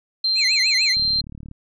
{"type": "tone", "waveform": "sine", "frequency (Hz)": 4150, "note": "C8", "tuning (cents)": -15, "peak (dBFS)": -17, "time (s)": [0.24, 1.21], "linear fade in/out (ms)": 5}
{"type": "tone with vibrato", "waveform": "square", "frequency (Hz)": 2295, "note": "D7", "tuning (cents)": -40, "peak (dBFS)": -21, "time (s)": [0.35, 0.96], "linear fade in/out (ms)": 50, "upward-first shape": "triangle", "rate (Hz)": 6.7, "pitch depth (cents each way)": 270}
{"type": "click train", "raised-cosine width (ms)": 5, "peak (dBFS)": -25, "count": 21, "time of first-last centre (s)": [0.97, 1.513], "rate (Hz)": 36.8}
{"effects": ["resampled to 22050 Hz"]}